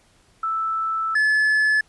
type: tone pair in turn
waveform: sine / triangle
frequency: 1318.5 / 1723.4 Hz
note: E6 / A6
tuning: 0 / -36 cents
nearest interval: perfect fourth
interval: 464 cents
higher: second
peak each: -21 / -14 dBFS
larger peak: second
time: 0.43-1.15 / 1.15-1.81 s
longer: first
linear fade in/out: 5 ms
effects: pink hiss -58 dBFS RMS until 1.88 s + resampled to 24000 Hz